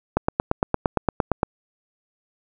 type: click train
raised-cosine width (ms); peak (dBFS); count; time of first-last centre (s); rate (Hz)
1; -4; 12; 0.17-1.431; 8.72
effects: none